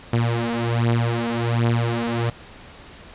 sawtooth beating tone pair, 116.54 / 117.84 Hz, A#2 / A#2, 0 / +19 cents, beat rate 1.3 Hz, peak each -18 dBFS, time 0.13-2.3 s, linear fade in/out 5 ms, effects pink hiss -43 dBFS RMS until 3.14 s + resampled to 8000 Hz

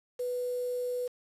sine tone with quantisation, 493.9 Hz, B4, in tune, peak -30 dBFS, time 0.19-1.08 s, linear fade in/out 10 ms, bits 8, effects resampled to 32000 Hz

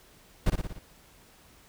brown noise with echo, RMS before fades -22 dBFS, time 0.46-0.5 s, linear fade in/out 5 ms, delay 58 ms, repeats 5, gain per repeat -4 dB, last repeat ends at 0.79 s, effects pink hiss -57 dBFS RMS until 1.68 s

